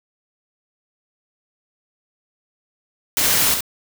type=noise with echo; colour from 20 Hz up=white; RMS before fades=-18 dBFS; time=3.17-3.54 s; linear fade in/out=0 ms; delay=67 ms; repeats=1; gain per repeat=-5 dB; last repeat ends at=3.607 s; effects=none